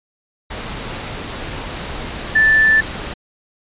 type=tone in noise; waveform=sine; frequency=1760 Hz; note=A6; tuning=in tune; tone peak=-9 dBFS; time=2.35-2.81 s; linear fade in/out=10 ms; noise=pink; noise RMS=-27 dBFS; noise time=0.5-3.14 s; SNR=+15 dB; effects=resampled to 8000 Hz